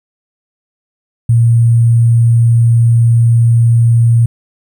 sine tone with sample-and-hold, 116.54 Hz, A#2, in tune, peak -5 dBFS, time 1.29-4.26 s, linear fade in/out 5 ms, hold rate 8820 Hz, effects none

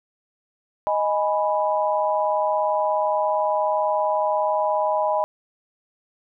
sine chord, G# minor, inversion second, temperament equal, 622.3 / 830.6 / 987.8 Hz, D#5 / G#5 / B5, 0 / 0 / 0 cents, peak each -22 / -24 / -24 dBFS, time 0.87-5.24 s, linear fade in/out 0 ms, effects none

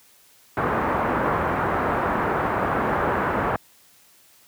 white low-pass noise, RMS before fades -23 dBFS, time 0.57-3.56 s, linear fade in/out 2 ms, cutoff 1400 Hz, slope 24 dB/octave, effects white hiss -55 dBFS RMS until 4.47 s + high-pass 60 Hz 12 dB/octave

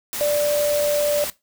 sine tone in noise, 587.3 Hz, D5, in tune, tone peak -17 dBFS, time 0.21-1.24 s, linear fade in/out 0 ms, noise white, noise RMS -28 dBFS, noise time 0.13-1.3 s, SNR +8 dB, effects noise-tail reverb RT60 0.2 s tail -18 dB re dry

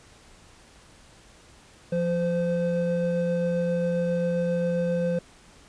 triangle tone pair together, 174.16 / 515 Hz, F3 / C5, -5 / -28 cents, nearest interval octave + perfect fifth, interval 1877 cents, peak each -24 / -23 dBFS, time 1.92-5.19 s, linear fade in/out 5 ms, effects pink hiss -53 dBFS RMS until 5.68 s + resampled to 22050 Hz

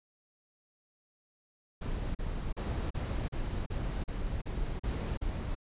brown noise bursts, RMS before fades -34 dBFS, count 10, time 1.81-5.552 s, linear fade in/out 10 ms, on 340 ms, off 38 ms, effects resampled to 8000 Hz

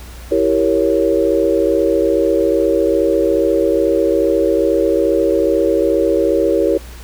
sine chord, E diminished seventh, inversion none, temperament equal, 329.6 / 392 / 466.2 / 554.4 Hz, E4 / G4 / Bb4 / Db5, 0 / 0 / 0 / 0 cents, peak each -17 dBFS, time 0.31-6.78 s, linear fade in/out 10 ms, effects added 60 Hz sine -32 dBFS peak until 7.03 s + pink hiss -39 dBFS RMS until 7.03 s

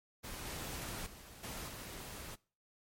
pink noise with level steps, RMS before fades -45 / -43 / -54 / -44 / -47 dBFS, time 0.23-2.36 s, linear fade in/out 20 ms, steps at 0.45 / 1.06 / 1.43 / 1.68 s, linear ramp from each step 5 ms, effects noise-tail reverb RT60 0.4 s tail -23 dB re dry + MP3 64 kbps

